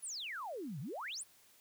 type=exponential two-way sweep; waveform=sine; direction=down then up; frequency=10860 to 122.9 to 10860 Hz; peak=-40 dBFS; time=0.02-1.24 s; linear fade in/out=20 ms; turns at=0.8 s; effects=white hiss -65 dBFS RMS until 1.6 s